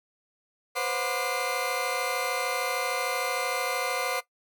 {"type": "tone cluster", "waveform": "30% pulse", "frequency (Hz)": [498.8, 532, 726, 1192, 2078], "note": ["B4", "C5", "F#5", "D6", "C7"], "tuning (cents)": [17, 29, -33, 25, -12], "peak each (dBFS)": -31, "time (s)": [0.75, 4.21], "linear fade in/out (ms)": 20, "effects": ["noise-tail reverb RT60 0.1 s tail -17 dB re dry"]}